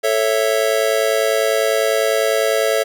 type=chord; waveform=square; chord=A major; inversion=none; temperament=just; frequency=440 / 550 / 660 Hz; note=A4 / C#5 / E5; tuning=0 / -14 / +2 cents; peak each=-20 dBFS; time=0.03-2.84 s; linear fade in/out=20 ms; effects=none